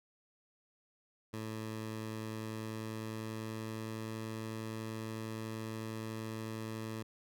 15% pulse tone with pitch glide, 110 to 110.77 Hz, A2 to A2, 0 to +12 cents, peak -33 dBFS, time 1.33-7.03 s, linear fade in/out 10 ms, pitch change +12 cents, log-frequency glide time 2.31-4.17 s, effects none

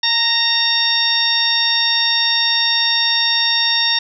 harmonic tone with a mistuned harmonic, 920 Hz, A#5, 23 cents flat, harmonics 1 / 2 / 3 / 4 / 5 / 6, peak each -26 / -22 / -25 / -17 / -26 / -18 dBFS, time 0.03-3.99 s, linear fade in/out 5 ms, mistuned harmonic 2, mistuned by +22 cents, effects none

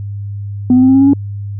sine tone with pitch steps, 250 / 254.8 / 259.7 / 264.7 / 269.8 / 275 / 280.3 Hz, B3 / C4 / C4 / C4 / C#4 / C#4 / C#4, +21 / -46 / -13 / +20 / -47 / -14 / +19 cents, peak -3 dBFS, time 0.7-1.134 s, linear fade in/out 2 ms, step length 62 ms, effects tanh soft clip ceiling -2 dBFS + added 101 Hz sine -20 dBFS peak until 1.59 s

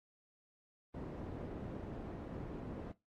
white low-pass noise, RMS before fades -45 dBFS, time 0.94-2.92 s, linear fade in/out 5 ms, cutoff 360 Hz, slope 12 dB/octave, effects noise-tail reverb RT60 0.2 s tail -17 dB re dry + AAC 48 kbps

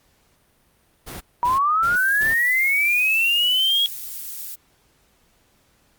pink noise bursts, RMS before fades -34 dBFS, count 4, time 1.06-2.35 s, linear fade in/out 20 ms, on 150 ms, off 230 ms
sine linear sweep, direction up, 949 to 3322 Hz, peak -16 dBFS, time 1.43-3.86 s, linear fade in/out 0 ms
violet noise, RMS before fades -32 dBFS, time 1.95-4.56 s, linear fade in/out 20 ms
effects pink hiss -61 dBFS RMS until 5.98 s + Opus 48 kbps

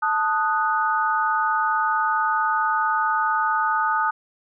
sine chord, D# diminished, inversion second, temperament equal, 880 / 1244.5 / 1480 Hz, A5 / D#6 / F#6, 0 / 0 / 0 cents, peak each -23 / -22 / -25 dBFS, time 0.02-4.11 s, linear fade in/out 10 ms, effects none

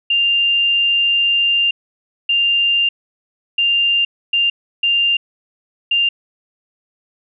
sine tone bursts at uneven times, 2794 Hz, F7, in tune, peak -12 dBFS, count 6, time 0.1-1.71 / 2.29-2.89 / 3.58-4.05 / 4.33-4.5 / 4.83-5.17 / 5.91-6.09 s, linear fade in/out 5 ms, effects none

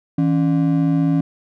triangle ring-modulated tone, 220 Hz, A3, in tune, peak -9 dBFS, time 0.18-1.21 s, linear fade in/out 5 ms, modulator 57.5 Hz, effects none

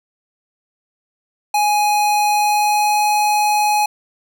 square tone with pitch glide, 834 to 838.8 Hz, G#5 to G#5, +7 to +17 cents, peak -14 dBFS, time 1.54-3.86 s, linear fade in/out 5 ms, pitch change +10 cents, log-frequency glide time 2.32-3.02 s, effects none

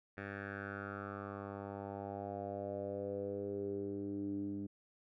10% pulse tone with low-pass filter sweep, 100 Hz, G2, 35 cents sharp, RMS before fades -42 dBFS, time 0.17-4.67 s, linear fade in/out 10 ms, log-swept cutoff 1900 to 260 Hz, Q 5, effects none

